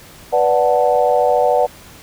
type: chord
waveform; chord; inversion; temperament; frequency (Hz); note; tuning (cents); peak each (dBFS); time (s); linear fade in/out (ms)
sine; B minor seventh; none; equal; 493.9 / 587.3 / 740 / 880; B4 / D5 / F#5 / A5; 0 / 0 / 0 / 0; -16 / -16 / -16 / -22; 0.32-1.67; 20
effects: pink hiss -41 dBFS RMS until 2.02 s